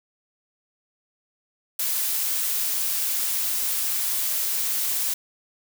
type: noise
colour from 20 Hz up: blue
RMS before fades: -25 dBFS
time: 1.79-5.14 s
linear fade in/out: 5 ms
effects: none